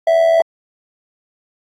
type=tone with amplitude modulation; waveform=triangle; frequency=659.3 Hz; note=E5; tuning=in tune; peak=-5 dBFS; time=0.07-0.42 s; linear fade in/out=5 ms; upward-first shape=sine; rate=84.4 Hz; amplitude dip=55%; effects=AAC 48 kbps